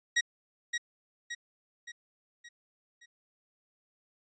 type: tone with echo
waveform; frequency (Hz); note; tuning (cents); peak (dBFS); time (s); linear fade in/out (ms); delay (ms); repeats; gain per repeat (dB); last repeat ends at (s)
sawtooth; 1900; A#6; +33; -20; 0.16-0.21; 10; 570; 5; -6; 3.06
effects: resampled to 16000 Hz